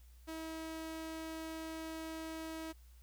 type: tone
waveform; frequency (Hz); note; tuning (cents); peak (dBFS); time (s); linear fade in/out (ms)
sawtooth; 321.3; E4; -44; -38; 0.27-2.73; 20
effects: added 60 Hz sine -56 dBFS peak until 3.02 s + white hiss -70 dBFS RMS until 3.02 s